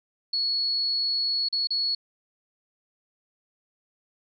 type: tone with dropouts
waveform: sine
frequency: 4372 Hz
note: C#8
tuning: 25 cents flat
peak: -23 dBFS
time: 0.33-1.95 s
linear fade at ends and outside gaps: 5 ms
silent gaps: 1.487-1.526 / 1.672-1.705 s
effects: none